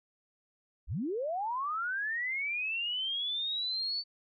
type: linear sweep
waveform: sine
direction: up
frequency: 35.22 to 4522 Hz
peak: -31 dBFS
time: 0.87-4.04 s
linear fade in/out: 50 ms
effects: none